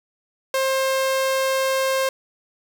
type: tone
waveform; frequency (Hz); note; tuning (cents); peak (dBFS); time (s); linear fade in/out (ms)
sawtooth; 531; C5; +25; -15; 0.54-2.09; 2
effects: none